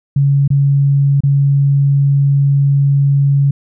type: tone with dropouts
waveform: sine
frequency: 140 Hz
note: C#3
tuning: 18 cents sharp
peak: -8 dBFS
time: 0.16-3.51 s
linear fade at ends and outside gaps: 5 ms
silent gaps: 0.478-0.503 / 1.206-1.235 s
effects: none